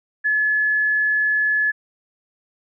sine tone, 1712 Hz, A6, 48 cents flat, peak -16 dBFS, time 0.24-1.72 s, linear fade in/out 20 ms, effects none

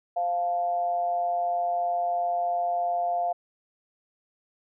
sine tone with amplitude modulation, 698.5 Hz, F5, in tune, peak -21 dBFS, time 0.16-3.33 s, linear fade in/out 10 ms, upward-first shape sine, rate 177 Hz, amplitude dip 55%, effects none

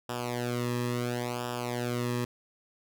sawtooth tone with flanger, 121.6 Hz, B2, 26 cents flat, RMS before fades -32 dBFS, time 0.09-2.25 s, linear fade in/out 5 ms, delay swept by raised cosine 0.47 to 1.38 ms, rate 0.72 Hz, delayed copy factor -0.9, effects none

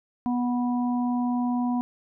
harmonic tone, 245.1 Hz, B3, 13 cents flat, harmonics 1 / 3 / 4, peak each -23 / -33 / -35 dBFS, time 0.26-1.81 s, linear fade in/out 0 ms, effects none

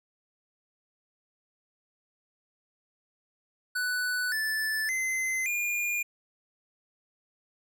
square tone with pitch steps, 1489 / 1750.4 / 2058 / 2419 Hz, F#6 / A6 / C7 / D#7, +11 / -9 / -29 / -49 cents, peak -28 dBFS, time 3.75-6.03 s, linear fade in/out 10 ms, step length 570 ms, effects none

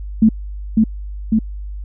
sine tone with echo, 220 Hz, A3, in tune, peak -6 dBFS, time 0.22-0.29 s, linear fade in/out 5 ms, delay 550 ms, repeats 2, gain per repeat -2 dB, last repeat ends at 1.39 s, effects added 50 Hz sine -25 dBFS peak until 1.84 s

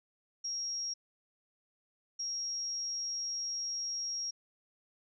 sine tone bursts at uneven times, 5600 Hz, F8, 4 cents sharp, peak -34 dBFS, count 2, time 0.44-0.94 / 2.19-4.31 s, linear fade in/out 10 ms, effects none

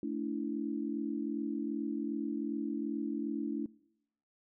sine chord, A suspended fourth, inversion none, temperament equal with one note detuned, 220 / 287 / 329.6 Hz, A3 / D4 / E4, 0 / -40 / 0 cents, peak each -39 / -36 / -39 dBFS, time 0.03-3.66 s, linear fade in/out 2 ms, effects noise-tail reverb RT60 0.8 s tail -23 dB re dry

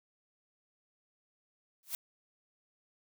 blue noise with exponential growth, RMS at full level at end -32 dBFS, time 1.83-1.95 s, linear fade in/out 1 ms, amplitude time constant 25 ms, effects none

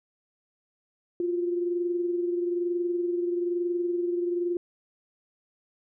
sine tone pair together, 349.2 / 370.3 Hz, F4 / F#4, 0 / +1 cents, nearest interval minor second, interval 101 cents, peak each -25 / -36 dBFS, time 1.2-4.57 s, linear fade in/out 2 ms, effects none

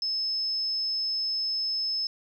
sine tone, 5220 Hz, E8, 18 cents flat, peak -26 dBFS, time 0.02-2.07 s, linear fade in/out 2 ms, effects 10-bit

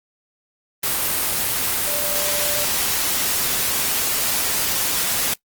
sine tone in noise, 587 Hz, D5, 1 cent flat, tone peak -28 dBFS, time 1.87-2.65 s, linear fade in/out 5 ms, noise white, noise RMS -21 dBFS, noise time 0.83-5.34 s, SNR -10 dB, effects noise-tail reverb RT60 0.1 s tail -22 dB re dry + Opus 24 kbps

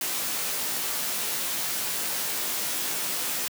white noise with comb filter, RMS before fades -29 dBFS, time 0.01-3.48 s, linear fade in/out 2 ms, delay 17 ms, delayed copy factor -0.75, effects high-pass 150 Hz 12 dB/octave

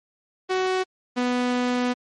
sawtooth tone pair in turn, 373.1 / 247.4 Hz, F#4 / B3, +14 / +3 cents, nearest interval perfect fifth, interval 711 cents, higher first, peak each -17 dBFS, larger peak neither, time 0.49-0.84 / 1.16-1.94 s, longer second, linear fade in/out 20 ms, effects low-pass 5000 Hz 12 dB/octave + MP3 48 kbps

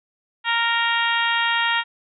harmonic tone, 465.1 Hz, A#4, 4 cents flat, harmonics 2 / 3 / 4 / 5 / 6 / 7 / 8, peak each -24 / -25 / -23 / -30 / -27 / -27 / -32 dBFS, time 0.44-1.84 s, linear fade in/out 50 ms, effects none

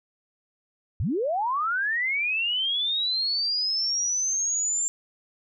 sine linear sweep, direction up, 65.9 to 7350 Hz, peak -23 dBFS, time 1-4.88 s, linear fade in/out 0 ms, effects none

